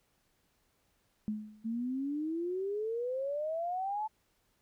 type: tone with exponential decay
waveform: sine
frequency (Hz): 213.2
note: G#3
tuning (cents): +46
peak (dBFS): -29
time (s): 1.28-1.74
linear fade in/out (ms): 0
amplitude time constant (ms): 99
type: exponential sweep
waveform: sine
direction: up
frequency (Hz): 220 to 880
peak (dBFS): -32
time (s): 1.64-4.08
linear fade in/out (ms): 20
effects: pink hiss -74 dBFS RMS until 4.61 s